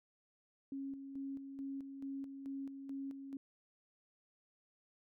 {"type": "tone with tremolo", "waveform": "sine", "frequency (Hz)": 273.6, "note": "C#4", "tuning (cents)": -23, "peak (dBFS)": -40, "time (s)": [0.72, 3.37], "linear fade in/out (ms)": 2, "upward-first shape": "square", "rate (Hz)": 2.3, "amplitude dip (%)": 50, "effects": []}